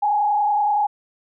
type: tone with frequency modulation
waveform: sine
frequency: 830.6 Hz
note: G#5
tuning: in tune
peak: -16 dBFS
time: 0.02-0.87 s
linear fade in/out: 10 ms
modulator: 30.6 Hz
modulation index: 0.87
effects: none